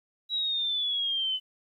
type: exponential sweep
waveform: sine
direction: down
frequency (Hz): 3900 to 3012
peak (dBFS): -26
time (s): 0.29-1.4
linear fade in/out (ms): 50
effects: 11-bit